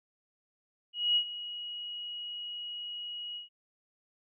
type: tone with ADSR envelope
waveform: sine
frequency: 2902 Hz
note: F#7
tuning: 34 cents flat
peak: -22 dBFS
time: 0.93-3.49 s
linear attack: 230 ms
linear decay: 78 ms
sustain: -15 dB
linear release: 130 ms
effects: none